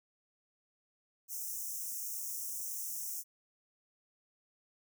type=high-pass noise; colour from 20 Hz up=white; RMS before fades=-40 dBFS; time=1.28-3.24 s; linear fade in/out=50 ms; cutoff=5500 Hz; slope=96 dB/octave; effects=none